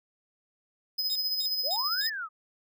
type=tone with tremolo; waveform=square; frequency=5040 Hz; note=D#8; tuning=21 cents sharp; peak=-26 dBFS; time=0.98-2.1 s; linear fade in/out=10 ms; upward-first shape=sine; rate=15 Hz; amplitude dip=45%
type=tone bursts; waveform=sawtooth; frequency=3733 Hz; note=A#7; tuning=2 cents sharp; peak=-33 dBFS; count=4; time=1.1-2.066 s; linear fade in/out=0 ms; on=54 ms; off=250 ms
type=linear two-way sweep; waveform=sine; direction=up then down; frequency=456.2 to 1850 to 1207 Hz; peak=-32 dBFS; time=1.63-2.29 s; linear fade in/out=50 ms; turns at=2.08 s
effects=none